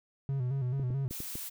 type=tone with vibrato; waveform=triangle; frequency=130.81 Hz; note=C3; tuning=in tune; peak=-27 dBFS; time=0.29-1.08 s; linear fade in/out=0 ms; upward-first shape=square; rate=4.6 Hz; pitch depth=84 cents each way
type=clicks; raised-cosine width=3 ms; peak=-27 dBFS; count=5; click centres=0.797 / 0.905 / 1.11 / 1.204 / 1.355 s
type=noise; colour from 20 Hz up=blue; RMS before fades=-40 dBFS; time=1.1-1.5 s; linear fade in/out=20 ms
effects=none